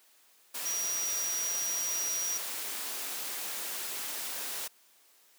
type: tone in noise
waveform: sine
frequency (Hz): 5760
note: F#8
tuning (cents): -47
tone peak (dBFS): -31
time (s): 0.65-2.38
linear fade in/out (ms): 10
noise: white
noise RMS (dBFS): -37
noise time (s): 0.54-4.68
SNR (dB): +3
effects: white hiss -63 dBFS RMS until 5.38 s + high-pass 300 Hz 12 dB/octave